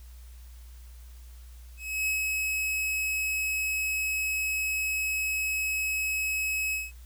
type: tone with ADSR envelope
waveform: 45% pulse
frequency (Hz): 2565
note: E7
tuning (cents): -48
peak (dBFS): -25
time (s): 1.77-6.92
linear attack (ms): 300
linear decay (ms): 120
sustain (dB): -2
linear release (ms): 190
effects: added 60 Hz sine -44 dBFS peak until 7.05 s + white hiss -59 dBFS RMS until 7.05 s